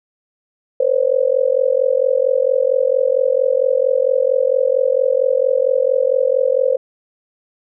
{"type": "tone with amplitude modulation", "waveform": "sine", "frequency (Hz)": 522, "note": "C5", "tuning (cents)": -4, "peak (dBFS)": -8, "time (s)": [0.8, 6.77], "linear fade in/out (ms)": 5, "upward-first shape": "sine", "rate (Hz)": 44.4, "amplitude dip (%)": 100, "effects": []}